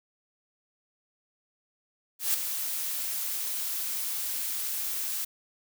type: noise with ADSR envelope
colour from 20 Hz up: blue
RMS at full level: -24 dBFS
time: 2.19-5.25 s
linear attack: 150 ms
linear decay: 8 ms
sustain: -8 dB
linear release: 8 ms
effects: none